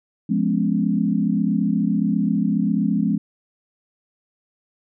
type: chord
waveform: sine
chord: C# dominant seventh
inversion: first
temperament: just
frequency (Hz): 173.24 / 207.9 / 249.5 / 277.2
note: E#3 / G#3 / B3 / C#4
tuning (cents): -14 / +2 / +18 / 0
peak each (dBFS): -23 / -20 / -25 / -25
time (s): 0.29-3.18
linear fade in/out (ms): 10
effects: none